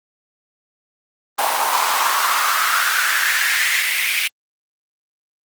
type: noise with high-pass filter sweep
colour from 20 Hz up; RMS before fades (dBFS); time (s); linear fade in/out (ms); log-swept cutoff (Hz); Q
pink; -18; 1.38-4.28; 10; 810 to 2400; 4.3
effects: Opus 24 kbps